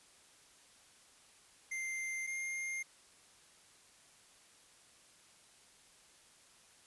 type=tone pair in turn; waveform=square; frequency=2093 / 2117 Hz; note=C7 / C7; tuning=0 / +20 cents; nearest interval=unison; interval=20 cents; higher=second; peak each=-38 / -38 dBFS; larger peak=neither; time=1.71-2.27 / 2.27-2.83 s; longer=neither; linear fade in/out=10 ms; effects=white hiss -63 dBFS RMS until 6.86 s + resampled to 24000 Hz